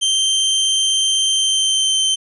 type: tone with pitch glide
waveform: sawtooth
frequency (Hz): 3136 to 3109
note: G7 to G7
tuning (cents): 0 to -15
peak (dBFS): -11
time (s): 0.01-2.16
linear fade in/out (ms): 20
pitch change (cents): -15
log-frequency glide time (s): 1.29-1.98
effects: resampled to 24000 Hz